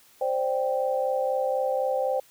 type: chord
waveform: sine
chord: C suspended second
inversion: none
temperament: equal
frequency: 523.3 / 587.3 / 784 Hz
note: C5 / D5 / G5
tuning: 0 / 0 / 0 cents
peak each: -25 / -30 / -29 dBFS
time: 0.21-2.2 s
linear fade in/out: 5 ms
effects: white hiss -57 dBFS RMS until 2.3 s